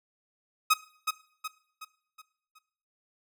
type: tone with echo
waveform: sawtooth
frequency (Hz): 1264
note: D#6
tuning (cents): +27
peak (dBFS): -15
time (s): 0.7-0.74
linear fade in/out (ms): 10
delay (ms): 370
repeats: 5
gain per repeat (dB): -7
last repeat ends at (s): 2.59
effects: noise-tail reverb RT60 0.6 s tail -19 dB re dry

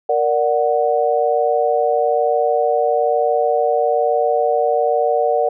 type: chord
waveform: sine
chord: Bb augmented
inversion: none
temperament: equal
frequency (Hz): 466.2 / 587.3 / 740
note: Bb4 / D5 / F#5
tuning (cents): 0 / 0 / 0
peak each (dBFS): -18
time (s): 0.09-5.49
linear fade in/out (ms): 5
effects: none

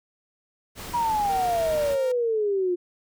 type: noise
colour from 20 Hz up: pink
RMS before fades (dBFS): -37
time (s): 0.75-1.97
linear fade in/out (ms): 50
type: exponential sweep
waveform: sine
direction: down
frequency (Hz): 973 to 349.2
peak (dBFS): -21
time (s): 0.93-2.76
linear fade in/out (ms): 20
type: tone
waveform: sawtooth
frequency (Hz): 464.8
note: A#4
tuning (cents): -5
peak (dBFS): -31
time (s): 1.29-2.12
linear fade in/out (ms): 5
effects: none

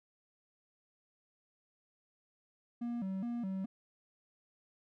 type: tone with vibrato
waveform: triangle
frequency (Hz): 213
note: G#3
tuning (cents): +44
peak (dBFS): -33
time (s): 2.81-3.66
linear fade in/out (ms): 10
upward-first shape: square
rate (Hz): 2.4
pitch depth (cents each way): 190
effects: none

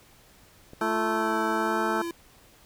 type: click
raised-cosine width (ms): 2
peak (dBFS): -30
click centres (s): 0.734
type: tone with vibrato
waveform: square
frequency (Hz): 338.9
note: E4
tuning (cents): +48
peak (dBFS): -31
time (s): 0.81-2.11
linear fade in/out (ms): 2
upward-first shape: sine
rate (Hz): 1.2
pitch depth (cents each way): 30
type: harmonic tone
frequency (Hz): 220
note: A3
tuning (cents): 0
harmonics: 1 / 2 / 3 / 4 / 5 / 6 / 7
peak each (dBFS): -33 / -33 / -34 / -30 / -36 / -31 / -33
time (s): 0.81-2.02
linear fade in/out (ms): 5
effects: pink hiss -56 dBFS RMS until 2.65 s

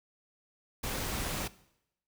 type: noise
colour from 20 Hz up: pink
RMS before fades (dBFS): -35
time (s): 0.83-1.48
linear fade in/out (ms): 10
effects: noise-tail reverb RT60 0.8 s tail -19 dB re dry

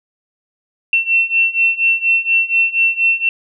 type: beating tone pair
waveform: sine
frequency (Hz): 2699 / 2703.2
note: E7 / E7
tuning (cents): +40 / +43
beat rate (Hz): 4.2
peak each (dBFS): -16 / -14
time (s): 0.93-3.29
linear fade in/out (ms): 2
effects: none

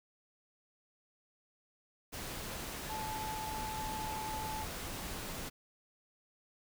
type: tone in noise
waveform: sine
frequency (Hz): 869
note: A5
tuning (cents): -22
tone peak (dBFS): -39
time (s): 2.89-4.65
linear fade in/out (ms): 20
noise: pink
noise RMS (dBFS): -42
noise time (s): 2.12-5.5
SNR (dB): 0
effects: none

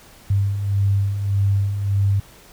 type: beating tone pair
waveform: sine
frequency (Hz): 98 / 99.7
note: G2 / G2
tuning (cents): 0 / +30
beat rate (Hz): 1.7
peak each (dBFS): -25 / -17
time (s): 0.3-2.2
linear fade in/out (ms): 5
effects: pink hiss -47 dBFS RMS until 2.52 s

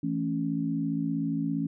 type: chord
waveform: sine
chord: A major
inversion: second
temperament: equal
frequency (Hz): 164.81 / 220 / 277.2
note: E3 / A3 / C#4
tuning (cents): 0 / 0 / 0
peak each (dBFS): -31 / -33 / -29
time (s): 0.03-1.67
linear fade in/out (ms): 5
effects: none

